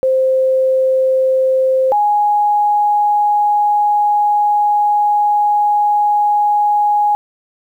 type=tone pair in turn; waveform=sine; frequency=523.3 / 830.7 Hz; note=C5 / G#5; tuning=0 / 0 cents; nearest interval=minor sixth; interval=800 cents; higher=second; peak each=-10 dBFS; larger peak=neither; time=0.03-1.92 / 1.92-7.15 s; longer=second; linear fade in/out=0 ms; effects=8-bit